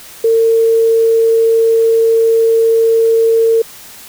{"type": "tone", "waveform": "sine", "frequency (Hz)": 453.6, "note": "A#4", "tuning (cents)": -47, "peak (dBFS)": -7, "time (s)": [0.24, 3.62], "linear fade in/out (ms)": 5, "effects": ["white hiss -35 dBFS RMS until 4.08 s"]}